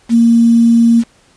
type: tone with quantisation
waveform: sine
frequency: 232.2 Hz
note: A#3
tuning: 7 cents flat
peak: -5 dBFS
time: 0.09-1.04 s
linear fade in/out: 50 ms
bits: 5
effects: pink hiss -50 dBFS RMS until 1.36 s + resampled to 22050 Hz